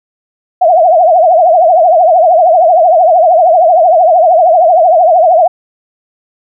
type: tone with vibrato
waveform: sine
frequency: 684 Hz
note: F5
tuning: 36 cents flat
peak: -3 dBFS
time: 0.61-5.48 s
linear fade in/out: 10 ms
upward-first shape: triangle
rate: 13 Hz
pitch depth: 190 cents each way
effects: none